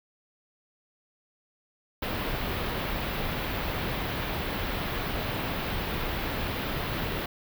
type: band-stop noise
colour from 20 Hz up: pink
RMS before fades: -31 dBFS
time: 2.02-7.26 s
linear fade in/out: 5 ms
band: 3900 to 15000 Hz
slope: 24 dB/octave
effects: none